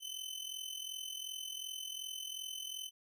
sawtooth tone with amplitude modulation, 3046 Hz, F#7, 50 cents sharp, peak -35 dBFS, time 0-2.91 s, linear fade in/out 50 ms, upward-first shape sine, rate 42.7 Hz, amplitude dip 70%, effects none

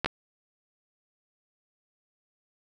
clicks, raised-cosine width 0.3 ms, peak -10 / -10 dBFS, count 2, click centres 0.046 / 0.06 s, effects none

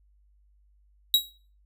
45% pulse tone with exponential decay, 3845 Hz, B7, 47 cents flat, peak -14 dBFS, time 1.14-1.31 s, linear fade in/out 1 ms, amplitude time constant 35 ms, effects noise-tail reverb RT60 0.4 s tail -19 dB re dry + added 50 Hz sine -59 dBFS peak until 1.65 s

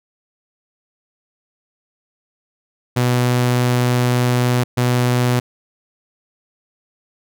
sawtooth tone bursts at uneven times, 123.47 Hz, B2, in tune, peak -10 dBFS, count 2, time 2.96-4.64 / 4.77-5.4 s, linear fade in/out 10 ms, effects none

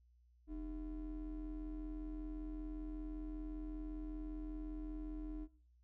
triangle ring-modulated tone, 174.61 Hz, F3, in tune, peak -37 dBFS, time 0.47-5.48 s, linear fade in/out 50 ms, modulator 132 Hz, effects noise-tail reverb RT60 0.5 s tail -21 dB re dry + added 60 Hz sine -66 dBFS peak until 5.83 s

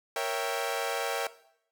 sawtooth chord, A# diminished seventh, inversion none, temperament equal, 466.2 / 554.4 / 659.3 / 784 Hz, A#4 / C#5 / E5 / G5, 0 / 0 / 0 / 0 cents, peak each -31 dBFS, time 0.16-1.27 s, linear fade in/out 2 ms, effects noise-tail reverb RT60 0.7 s tail -17 dB re dry

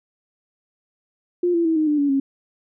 sine tone with pitch steps, 352.9 / 338.1 / 324 / 310.4 / 297.4 / 285 / 273.1 Hz, F4 / E4 / E4 / D#4 / D4 / C#4 / C#4, +18 / +44 / -30 / -4 / +22 / +48 / -26 cents, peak -16 dBFS, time 1.43-2.2 s, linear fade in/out 5 ms, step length 110 ms, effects none

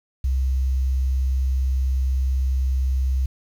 sine tone with quantisation, 65.41 Hz, C2, in tune, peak -18 dBFS, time 0.24-3.26 s, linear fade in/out 5 ms, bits 8, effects none

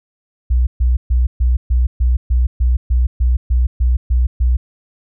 sine tone bursts, 61.4 Hz, B1, 9 cents flat, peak -10 dBFS, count 14, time 0.5-4.57 s, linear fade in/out 10 ms, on 170 ms, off 130 ms, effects none

